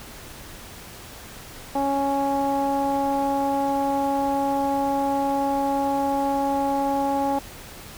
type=tone with low-pass filter; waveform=sawtooth; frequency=277.2 Hz; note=C#4; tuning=in tune; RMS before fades=-23 dBFS; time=1.75-7.39 s; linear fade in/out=5 ms; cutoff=810 Hz; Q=4.7; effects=pink hiss -41 dBFS RMS until 7.97 s